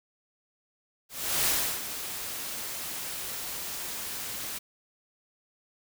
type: noise with ADSR envelope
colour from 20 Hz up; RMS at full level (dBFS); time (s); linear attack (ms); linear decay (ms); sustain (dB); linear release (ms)
white; -25; 1.09-4.59; 370; 340; -11; 14
effects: none